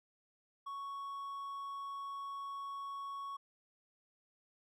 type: tone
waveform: triangle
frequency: 1111 Hz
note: C#6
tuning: 4 cents sharp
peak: -39 dBFS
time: 0.66-3.37 s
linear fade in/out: 10 ms
effects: none